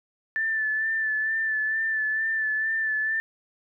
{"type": "tone with vibrato", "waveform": "sine", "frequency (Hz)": 1760, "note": "A6", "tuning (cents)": 0, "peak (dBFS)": -23, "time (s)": [0.36, 3.2], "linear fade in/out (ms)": 0, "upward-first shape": "sine", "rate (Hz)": 2.2, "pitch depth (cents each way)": 29, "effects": []}